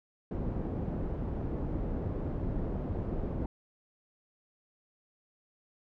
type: low-pass noise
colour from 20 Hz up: pink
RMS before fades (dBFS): -34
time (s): 0.31-3.46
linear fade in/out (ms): 2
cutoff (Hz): 460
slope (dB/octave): 12
effects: none